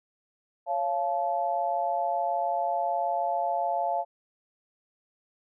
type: chord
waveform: sine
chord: Db augmented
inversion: none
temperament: just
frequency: 554.4 / 693 / 866.2 Hz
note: Db5 / F5 / A5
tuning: 0 / -14 / -27 cents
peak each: -33 / -27 / -30 dBFS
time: 0.66-4.05 s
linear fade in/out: 50 ms
effects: none